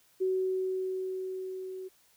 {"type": "tone with level ramp", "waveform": "sine", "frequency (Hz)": 375.1, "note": "F#4", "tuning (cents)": 24, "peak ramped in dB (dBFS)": [-25, -38], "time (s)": [0.2, 1.89], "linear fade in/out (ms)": 20, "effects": ["white hiss -65 dBFS RMS until 2.16 s"]}